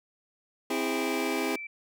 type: chord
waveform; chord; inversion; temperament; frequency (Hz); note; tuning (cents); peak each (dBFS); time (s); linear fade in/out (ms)
sawtooth; C augmented; none; just; 261.6 / 327 / 408.8; C4 / E4 / G#4; 0 / -14 / -27; -28; 0.7-1.56; 5
type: tone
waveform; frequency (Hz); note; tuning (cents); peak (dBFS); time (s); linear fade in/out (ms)
sine; 2329; D7; -15; -36; 0.72-1.67; 5
effects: none